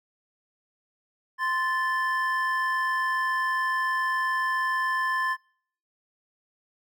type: tone pair together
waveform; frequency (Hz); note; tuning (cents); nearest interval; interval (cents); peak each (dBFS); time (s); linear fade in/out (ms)
triangle; 1042 / 1752.4; C6 / A6; -7 / -7; major sixth; 900; -25; 1.38-5.37; 50
effects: noise-tail reverb RT60 0.6 s tail -26 dB re dry